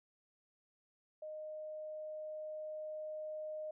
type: tone with level ramp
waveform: sine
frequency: 617 Hz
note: D#5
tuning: 15 cents flat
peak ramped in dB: -43 to -40 dBFS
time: 1.22-3.71 s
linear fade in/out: 5 ms
effects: none